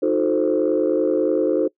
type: chord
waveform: sine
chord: D# diminished seventh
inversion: none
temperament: equal with one note detuned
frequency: 311.1 / 361.3 / 440 / 523.3 Hz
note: D#4 / F#4 / A4 / C5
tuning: 0 / -41 / 0 / 0 cents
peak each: -21 dBFS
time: 0.02-1.68 s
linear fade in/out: 10 ms
effects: noise-tail reverb RT60 0.1 s tail -23 dB re dry + tanh soft clip ceiling -9 dBFS